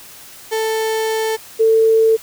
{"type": "tone pair in turn", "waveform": ["35% pulse", "sine"], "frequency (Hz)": [441.7, 446.1], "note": ["A4", "A4"], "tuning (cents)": [7, 24], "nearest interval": "unison", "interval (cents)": 17, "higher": "second", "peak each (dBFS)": [-15, -9], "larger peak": "second", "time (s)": [[0.51, 1.37], [1.59, 2.17]], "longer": "first", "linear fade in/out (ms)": 20, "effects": ["white hiss -39 dBFS RMS until 2.22 s"]}